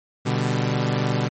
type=chord; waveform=sawtooth; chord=G major; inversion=first; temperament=equal; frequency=123.47 / 146.83 / 196 Hz; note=B2 / D3 / G3; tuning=0 / 0 / 0 cents; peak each=-19 / -21 / -24 dBFS; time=0.25-1.29 s; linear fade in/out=20 ms; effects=low-pass 8000 Hz 12 dB/octave + MP3 32 kbps